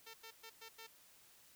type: tone bursts at uneven times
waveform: 5% pulse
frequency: 450 Hz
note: A4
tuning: 39 cents sharp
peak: -40 dBFS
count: 5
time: 0.06-0.14 / 0.23-0.31 / 0.43-0.5 / 0.61-0.69 / 0.78-0.87 s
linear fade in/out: 10 ms
effects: white hiss -65 dBFS RMS until 1.55 s